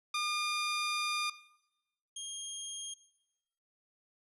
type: tone pair in turn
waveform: 15% pulse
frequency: 1209 / 3235 Hz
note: D6 / G#7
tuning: +50 / -46 cents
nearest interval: octave + perfect fourth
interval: 1704 cents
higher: second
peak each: -25 / -32 dBFS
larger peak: first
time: 0.14-1.3 / 2.16-2.94 s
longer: first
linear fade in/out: 5 ms
effects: noise-tail reverb RT60 0.9 s tail -18 dB re dry + resampled to 24000 Hz